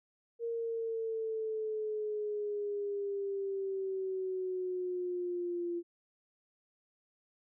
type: exponential sweep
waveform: sine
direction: down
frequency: 466.2 to 343.5 Hz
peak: -33 dBFS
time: 0.39-5.83 s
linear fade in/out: 50 ms
effects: none